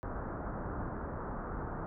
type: low-pass noise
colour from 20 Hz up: pink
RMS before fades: -39 dBFS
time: 0.03-1.86 s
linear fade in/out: 0 ms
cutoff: 1500 Hz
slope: 48 dB/octave
effects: none

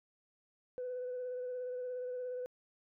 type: tone with vibrato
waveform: sine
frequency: 500 Hz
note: B4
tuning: 21 cents sharp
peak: -36 dBFS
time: 0.78-2.46 s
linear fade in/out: 0 ms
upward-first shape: sine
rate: 17 Hz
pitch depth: 20 cents each way
effects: tanh soft clip ceiling -34 dBFS

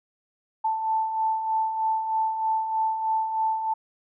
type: beating tone pair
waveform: sine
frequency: 880 / 883.2 Hz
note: A5 / A5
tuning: 0 / +6 cents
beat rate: 3.2 Hz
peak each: -32 / -23 dBFS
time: 0.64-3.74 s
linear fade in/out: 10 ms
effects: none

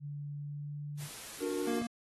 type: tone with pitch glide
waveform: sine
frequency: 144.9 to 146.41 Hz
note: D3 to D3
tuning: -23 to -5 cents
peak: -38 dBFS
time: 0-1.09 s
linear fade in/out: 50 ms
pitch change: +18 cents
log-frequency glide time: 0.35-0.8 s
type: noise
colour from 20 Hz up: white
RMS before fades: -46 dBFS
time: 0.97-1.82 s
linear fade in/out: 50 ms
type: chord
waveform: triangle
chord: D augmented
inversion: none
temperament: equal with one note detuned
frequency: 293.7 / 364.7 / 466.2 Hz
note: D4 / F#4 / A#4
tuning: 0 / -25 / 0 cents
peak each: -35 dBFS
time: 1.39-1.83 s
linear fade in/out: 50 ms
type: tone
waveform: square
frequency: 234.3 Hz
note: A#3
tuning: 9 cents sharp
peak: -35 dBFS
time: 1.67-1.87 s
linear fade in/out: 5 ms
effects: AAC 32 kbps

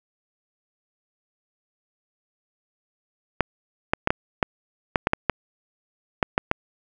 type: clicks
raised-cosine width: 0.5 ms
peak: -3 dBFS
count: 12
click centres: 3.407 / 3.935 / 4.074 / 4.105 / 4.428 / 4.958 / 5.071 / 5.134 / 5.297 / 6.228 / 6.379 / 6.514 s
effects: none

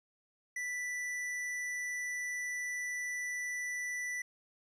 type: tone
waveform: square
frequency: 1975.5 Hz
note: B6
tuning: in tune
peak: -36 dBFS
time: 0.56-4.22 s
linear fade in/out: 5 ms
effects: low-pass 10000 Hz 12 dB/octave + 12-bit

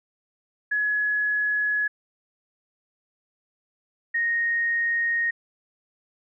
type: tone pair in turn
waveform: sine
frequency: 1690 / 1862.6 Hz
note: G#6 / A#6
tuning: +30 / -2 cents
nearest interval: major second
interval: 168 cents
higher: second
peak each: -21 dBFS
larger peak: neither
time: 0.71-1.88 / 4.14-5.31 s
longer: neither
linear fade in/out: 10 ms
effects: none

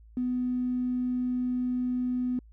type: tone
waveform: triangle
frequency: 249.7 Hz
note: B3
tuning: 19 cents sharp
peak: -22 dBFS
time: 0.17-2.39 s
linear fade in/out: 2 ms
effects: tanh soft clip ceiling -24 dBFS + added 55 Hz sine -50 dBFS peak until 2.52 s

